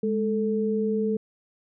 sine tone pair together, 208.6 / 440 Hz, G#3 / A4, +8 / 0 cents, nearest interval octave + minor second, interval 1292 cents, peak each -25 dBFS, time 0.03-1.17 s, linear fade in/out 5 ms, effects none

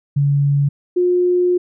sine tone pair in turn, 142 / 357.8 Hz, C#3 / F4, +42 / +42 cents, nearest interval octave + major third, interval 1600 cents, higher second, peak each -12 dBFS, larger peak neither, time 0.16-0.69 / 0.96-1.58 s, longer second, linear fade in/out 10 ms, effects none

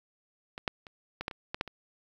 clicks, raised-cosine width 0.3 ms, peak -23 / -12 / -30 / -19 / -16 / -25 / -17 / -13 / -26 dBFS, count 9, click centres 0.579 / 0.678 / 0.868 / 1.21 / 1.281 / 1.312 / 1.545 / 1.611 / 1.677 s, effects 9-bit

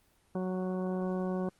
harmonic tone, 184.9 Hz, F#3, 1 cent flat, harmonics 1 / 2 / 3 / 4 / 5 / 6 / 8, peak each -32 / -36 / -39 / -44 / -49 / -47 / -53 dBFS, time 0.35-1.49 s, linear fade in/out 2 ms, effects pink hiss -68 dBFS RMS until 1.59 s + Opus 24 kbps

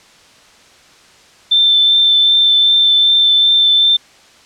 sine tone with vibrato, 3551 Hz, A7, 15 cents sharp, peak -7 dBFS, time 1.51-3.97 s, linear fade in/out 10 ms, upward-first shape triangle, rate 2.6 Hz, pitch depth 12 cents each way, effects white hiss -45 dBFS RMS until 4.45 s + low-pass 6000 Hz 12 dB/octave

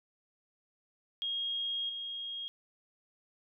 sine tone with level steps, 3261 Hz, G#7, 32 cents flat, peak -32 / -37 dBFS, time 1.22-2.48 s, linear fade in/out 0 ms, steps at 1.89 s, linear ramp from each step 5 ms, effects none

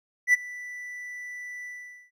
triangle tone with ADSR envelope, 1975.5 Hz, B6, in tune, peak -12 dBFS, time 0.27-2.11 s, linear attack 65 ms, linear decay 20 ms, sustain -22 dB, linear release 460 ms, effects none

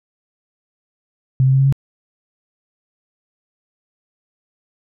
sine tone with pitch steps, 130.9 / 132.5 / 134.11 / 135.75 / 137.41 Hz, C3 / C3 / C3 / C#3 / C#3, +1 / +22 / +43 / -36 / -15 cents, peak -10 dBFS, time 1.4-1.725 s, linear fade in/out 0 ms, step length 65 ms, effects none

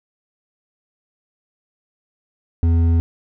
sine tone with hard clipping, 83.5 Hz, E2, 23 cents sharp, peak -14 dBFS, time 2.63-3 s, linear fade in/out 0 ms, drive 7 dB, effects none

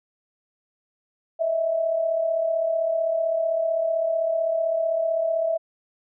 sine tone pair together, 622.3 / 658 Hz, D#5 / E5, 0 / -3 cents, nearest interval minor second, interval 97 cents, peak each -29 / -21 dBFS, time 1.39-5.58 s, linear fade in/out 20 ms, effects none

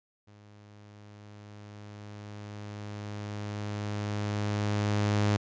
sawtooth tone with level ramp, 103.83 Hz, G#2, in tune, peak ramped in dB -49 to -19 dBFS, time 0.27-5.37 s, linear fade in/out 10 ms, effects resampled to 16000 Hz

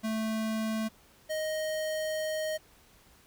square tone pair in turn, 220 / 623.9 Hz, A3 / D#5, 0 / +5 cents, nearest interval octave + tritone, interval 1805 cents, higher second, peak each -30 / -31 dBFS, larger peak first, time 0.03-0.89 / 1.29-2.58 s, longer second, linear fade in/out 20 ms, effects pink hiss -60 dBFS RMS until 3.26 s

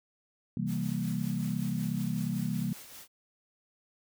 sine chord, C dominant seventh, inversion none, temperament equal, 130.81 / 164.81 / 196 / 233.1 Hz, C3 / E3 / G3 / Bb3, 0 / 0 / 0 / 0 cents, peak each -36 / -34 / -34 / -35 dBFS, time 0.57-2.73 s, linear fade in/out 2 ms
white noise with tremolo, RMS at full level -47 dBFS, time 0.66-3.08 s, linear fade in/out 50 ms, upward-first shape sine, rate 5.3 Hz, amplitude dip 40%
effects none

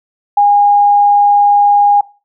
sine tone, 817 Hz, G#5, 29 cents flat, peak -5 dBFS, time 0.37-2.01 s, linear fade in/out 5 ms, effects noise-tail reverb RT60 0.3 s tail -19 dB re dry

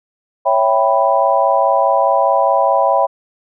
sine chord, C# half-diminished seventh, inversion none, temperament equal, 554.4 / 659.3 / 784 / 987.8 Hz, C#5 / E5 / G5 / B5, 0 / 0 / 0 / 0 cents, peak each -16 dBFS, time 0.45-3.07 s, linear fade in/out 20 ms, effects none

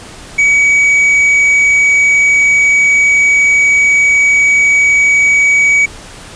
sine tone with tanh clipping, 2268 Hz, C#7, 39 cents sharp, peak -7 dBFS, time 0.38-5.86 s, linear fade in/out 10 ms, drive 5 dB, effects pink hiss -32 dBFS RMS until 6.35 s + resampled to 22050 Hz

